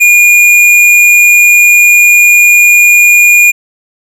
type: tone with tanh clipping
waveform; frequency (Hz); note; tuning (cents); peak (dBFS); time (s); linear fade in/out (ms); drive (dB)
sine; 2430; D#7; -42; -3; 0-3.52; 20; 14
effects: none